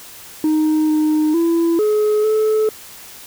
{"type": "tone with pitch steps", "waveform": "sine", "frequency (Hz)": [310, 307.5, 334.9, 424.3, 433.2], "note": ["D#4", "D#4", "E4", "G#4", "A4"], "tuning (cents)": [-6, -20, 27, 37, -27], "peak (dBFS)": -10, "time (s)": [0.44, 2.69], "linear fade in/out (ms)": 2, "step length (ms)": 450, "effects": ["tanh soft clip ceiling -12 dBFS", "white hiss -38 dBFS RMS until 3.26 s"]}